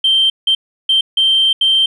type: tone bursts at uneven times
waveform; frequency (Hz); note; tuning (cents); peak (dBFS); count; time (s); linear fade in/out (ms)
sine; 3136; G7; 0; -8; 5; 0.04-0.3 / 0.47-0.55 / 0.89-1.01 / 1.17-1.53 / 1.61-1.86; 5
effects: tanh soft clip ceiling -5 dBFS